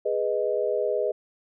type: chord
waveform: sine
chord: G# minor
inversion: none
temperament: equal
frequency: 415.3 / 493.9 / 622.3 Hz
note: G#4 / B4 / D#5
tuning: 0 / 0 / 0 cents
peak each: -27 dBFS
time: 0.05-1.12 s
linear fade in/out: 10 ms
effects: none